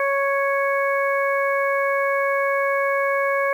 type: harmonic tone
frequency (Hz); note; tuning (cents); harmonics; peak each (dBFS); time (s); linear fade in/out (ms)
554.4; C#5; 0; 1 / 2 / 3 / 4; -21 / -24 / -26 / -27; 0-3.53; 2
effects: 8-bit